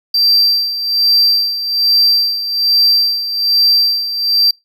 triangle tone with tremolo, 4699 Hz, D8, in tune, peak -6 dBFS, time 0.14-4.51 s, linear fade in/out 5 ms, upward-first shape sine, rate 1.2 Hz, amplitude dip 70%, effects noise-tail reverb RT60 0.2 s tail -25 dB re dry

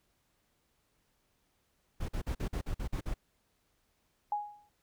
brown noise bursts, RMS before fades -34 dBFS, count 9, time 2-3.142 s, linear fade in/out 10 ms, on 86 ms, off 46 ms
sine tone with exponential decay, 830 Hz, G#5, 1 cent flat, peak -27 dBFS, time 4.32-4.69 s, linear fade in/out 2 ms, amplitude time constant 79 ms
effects pink hiss -75 dBFS RMS until 4.82 s

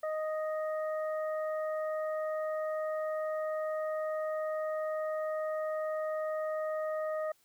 harmonic tone, 622.3 Hz, D#5, in tune, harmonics 1 / 2 / 3, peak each -32 / -41 / -47 dBFS, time 0.03-7.32 s, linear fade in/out 5 ms, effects white hiss -69 dBFS RMS until 7.44 s

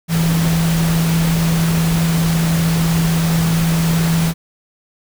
sine tone in noise, 164.81 Hz, E3, in tune, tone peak -13 dBFS, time 0.08-4.34 s, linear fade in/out 50 ms, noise pink, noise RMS -23 dBFS, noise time 0.08-4.34 s, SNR +7 dB, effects none

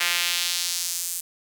sawtooth tone with high-pass filter sweep, 174.2 Hz, F3, 4 cents flat, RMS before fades -26 dBFS, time 0-1.21 s, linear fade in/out 10 ms, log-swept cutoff 2100 to 8800 Hz, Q 1.3, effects none

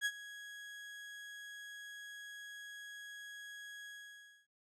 35% pulse tone with ADSR envelope, 1661.2 Hz, G#6, in tune, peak -29 dBFS, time 0.01-4.47 s, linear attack 45 ms, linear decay 53 ms, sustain -17 dB, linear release 600 ms, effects low-pass 10000 Hz 12 dB/octave + Opus 48 kbps

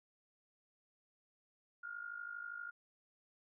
sine tone with amplitude modulation, 1416 Hz, F6, 23 cents sharp, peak -40 dBFS, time 1.83-2.71 s, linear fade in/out 10 ms, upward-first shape sine, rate 52.5 Hz, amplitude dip 75%, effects none

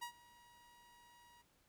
sawtooth tone with ADSR envelope, 956 Hz, A#5, 43 cents sharp, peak -38 dBFS, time 0.01-1.43 s, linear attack 18 ms, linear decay 89 ms, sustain -21 dB, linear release 27 ms, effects pink hiss -74 dBFS RMS until 1.68 s

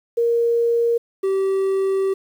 sine / triangle tone pair in turn, 468.1 / 386.5 Hz, A#4 / G4, +7 / -24 cents, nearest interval minor third, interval 331 cents, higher first, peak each -15 dBFS, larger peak neither, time 0.17-0.98 / 1.23-2.14 s, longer second, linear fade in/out 10 ms, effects 8-bit

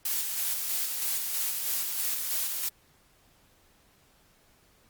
blue noise with tremolo, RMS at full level -29 dBFS, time 0.05-2.69 s, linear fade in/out 5 ms, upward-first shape square, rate 3.1 Hz, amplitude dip 30%, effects pink hiss -63 dBFS RMS until 4.89 s + Opus 48 kbps

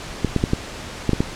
clicks, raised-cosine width 3 ms, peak -4 dBFS, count 7, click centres 0.247 / 0.363 / 0.439 / 0.534 / 1.093 / 1.133 / 1.205 s, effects pink hiss -33 dBFS RMS until 1.35 s + low-pass 7000 Hz 12 dB/octave

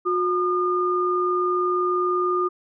sine tone pair together, 360.8 / 1214.7 Hz, F#4 / D#6, -44 / -42 cents, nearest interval octave + major sixth, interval 2102 cents, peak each -22 / -22 dBFS, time 0.05-2.49 s, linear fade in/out 20 ms, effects none

